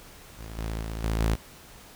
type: tone with level steps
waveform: sawtooth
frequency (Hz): 55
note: A1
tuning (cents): 0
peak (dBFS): -34 / -26 / -28 / -21 / -18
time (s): 0.38-1.36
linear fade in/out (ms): 20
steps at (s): 0.58 / 0.82 / 1.04 / 1.2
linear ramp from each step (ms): 2
effects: pink hiss -49 dBFS RMS until 1.95 s